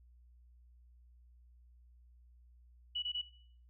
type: tone bursts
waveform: sine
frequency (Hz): 2944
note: F#7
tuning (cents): -9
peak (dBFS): -34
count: 3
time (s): 2.95-3.217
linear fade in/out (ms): 10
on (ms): 75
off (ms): 21
effects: noise-tail reverb RT60 0.6 s tail -17 dB re dry + added 60 Hz sine -59 dBFS peak until 3.69 s